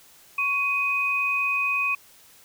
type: tone pair together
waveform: sine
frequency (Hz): 1108.7 / 2502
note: C#6 / D#7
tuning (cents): 0 / +9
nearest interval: octave + major second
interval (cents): 1409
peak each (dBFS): -29 / -22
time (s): 0.38-1.95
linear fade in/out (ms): 5
effects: white hiss -53 dBFS RMS until 2.44 s